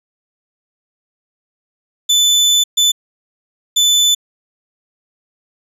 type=tone bursts at uneven times; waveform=30% pulse; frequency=3505 Hz; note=A7; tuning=7 cents flat; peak=-7 dBFS; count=3; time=2.09-2.64 / 2.77-2.92 / 3.76-4.15 s; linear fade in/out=10 ms; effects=resampled to 32000 Hz